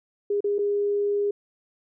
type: tone with dropouts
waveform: sine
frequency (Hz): 408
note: G#4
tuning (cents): -31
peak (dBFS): -21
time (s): 0.3-1.31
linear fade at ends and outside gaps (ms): 5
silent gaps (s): 0.406-0.442 / 0.584-0.589
effects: none